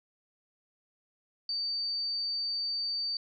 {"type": "tone", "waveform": "sine", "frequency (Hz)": 4603, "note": "D8", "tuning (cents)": -36, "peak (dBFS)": -30, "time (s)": [1.49, 3.17], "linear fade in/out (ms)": 2, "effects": []}